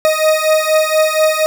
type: beating tone pair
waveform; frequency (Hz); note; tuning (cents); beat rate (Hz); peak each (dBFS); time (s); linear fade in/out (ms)
40% pulse; 622.3 / 626.5; D#5 / D#5; 0 / +12; 4.2; -13; 0.05-1.46; 0
effects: none